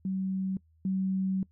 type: tone pair in turn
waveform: sine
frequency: 190 / 190 Hz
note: F#3 / F#3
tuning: +46 / +46 cents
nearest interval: unison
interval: 0 cents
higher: neither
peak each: -28 / -26 dBFS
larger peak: second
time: 0.05-0.57 / 0.85-1.43 s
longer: second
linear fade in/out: 2 ms
effects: noise-tail reverb RT60 0.1 s tail -23 dB re dry + added 80 Hz sine -61 dBFS peak until 1.51 s